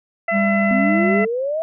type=harmonic tone; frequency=672 Hz; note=E5; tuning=33 cents sharp; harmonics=1 / 2 / 3 / 4; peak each=-20 / -28 / -21 / -34 dBFS; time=0.28-1.25 s; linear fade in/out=5 ms
type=tone; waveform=triangle; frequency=199.9 Hz; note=G3; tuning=34 cents sharp; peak=-15 dBFS; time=0.31-1.27 s; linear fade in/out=50 ms
type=exponential sweep; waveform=sine; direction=up; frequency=243.2 to 661 Hz; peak=-19 dBFS; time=0.71-1.62 s; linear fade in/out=0 ms
effects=none